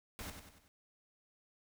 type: noise with echo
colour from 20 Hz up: pink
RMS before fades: -45 dBFS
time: 0.19-0.3 s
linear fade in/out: 0 ms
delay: 95 ms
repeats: 4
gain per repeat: -6 dB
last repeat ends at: 0.68 s
effects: none